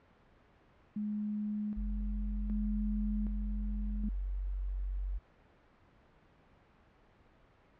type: tone with tremolo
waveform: sine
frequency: 209.8 Hz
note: G#3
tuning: 18 cents sharp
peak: -33 dBFS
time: 0.96-4.09 s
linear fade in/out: 5 ms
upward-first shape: square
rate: 0.65 Hz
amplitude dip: 55%
type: tone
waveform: sine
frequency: 46.9 Hz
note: F#1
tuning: 24 cents sharp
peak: -33 dBFS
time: 1.76-5.19 s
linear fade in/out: 20 ms
effects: pink hiss -64 dBFS RMS until 7.79 s + low-pass 2000 Hz 12 dB/octave